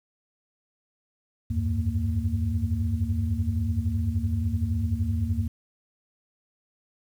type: tone cluster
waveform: sine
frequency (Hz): 79 / 92.1 / 102.6 / 230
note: D#2 / F#2 / G#2 / A#3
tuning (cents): +27 / -7 / -21 / -23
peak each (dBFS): -28 / -27 / -29 / -31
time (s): 1.5-5.48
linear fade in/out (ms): 10
effects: tanh soft clip ceiling -13 dBFS + 9-bit